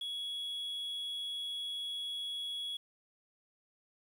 sine tone, 3351 Hz, G#7, 15 cents sharp, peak -34 dBFS, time 0.01-2.77 s, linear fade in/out 5 ms, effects tanh soft clip ceiling -35 dBFS + 10-bit

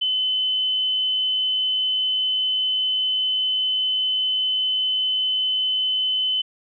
sine tone, 3035 Hz, F#7, 43 cents sharp, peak -19 dBFS, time 0.01-6.42 s, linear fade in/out 10 ms, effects none

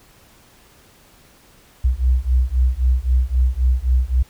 sine beating tone pair, 61.2 / 65 Hz, B1 / C2, -15 / -11 cents, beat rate 3.8 Hz, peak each -17 / -17 dBFS, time 1.84-4.23 s, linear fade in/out 10 ms, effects pink hiss -51 dBFS RMS until 4.29 s

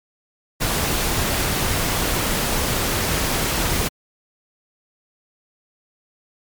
pink noise, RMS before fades -21 dBFS, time 0.6-3.89 s, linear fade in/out 20 ms, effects MP3 96 kbps

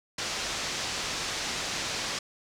white low-pass noise, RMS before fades -33 dBFS, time 0.18-2.19 s, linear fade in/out 5 ms, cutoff 6400 Hz, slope 24 dB/octave, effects none

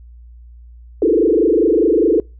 sine tone with frequency modulation, 388.9 Hz, G4, 14 cents flat, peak -10 dBFS, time 1.02-2.2 s, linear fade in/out 2 ms, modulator 24.9 Hz, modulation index 3.3, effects noise-tail reverb RT60 0.3 s tail -26 dB re dry + added 59 Hz sine -37 dBFS peak until 2.39 s

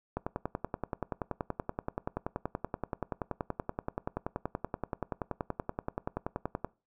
click train, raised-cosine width 1 ms, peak -18 dBFS, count 69, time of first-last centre 0.17-6.646 s, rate 10.5 Hz, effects noise-tail reverb RT60 0.3 s tail -22 dB re dry

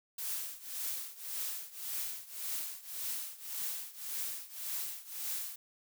blue noise with tremolo, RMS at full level -36 dBFS, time 0.18-5.56 s, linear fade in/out 5 ms, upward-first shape triangle, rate 1.8 Hz, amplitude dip 90%, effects none

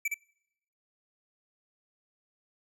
square tone with echo, 2317 Hz, D7, 24 cents flat, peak -28 dBFS, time 0.05-0.08 s, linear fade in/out 5 ms, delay 63 ms, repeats 1, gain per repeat -2 dB, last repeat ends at 0.143 s, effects noise-tail reverb RT60 0.8 s tail -26 dB re dry

